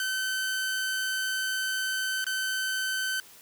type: tone with dropouts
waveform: sawtooth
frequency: 1532 Hz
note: G6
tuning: 40 cents flat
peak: -24 dBFS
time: 0-3.2 s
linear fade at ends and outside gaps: 1 ms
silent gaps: 2.243-2.266 s
effects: white hiss -52 dBFS RMS until 3.41 s + high-pass 80 Hz 12 dB/octave